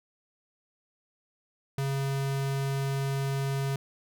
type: tone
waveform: square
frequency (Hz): 137.1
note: C#3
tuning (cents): -19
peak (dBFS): -28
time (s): 1.78-3.76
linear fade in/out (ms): 2
effects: none